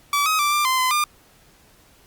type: tone with pitch steps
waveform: sawtooth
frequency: 1151 / 1266 / 1173 / 1187 / 1036 / 1023 / 1200 Hz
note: D6 / D#6 / D6 / D6 / C6 / C6 / D6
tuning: -35 / +30 / -2 / +18 / -17 / -39 / +37 cents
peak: -14 dBFS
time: 0.13-1.04 s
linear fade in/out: 2 ms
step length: 130 ms
effects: pink hiss -54 dBFS RMS until 2.06 s + Opus 48 kbps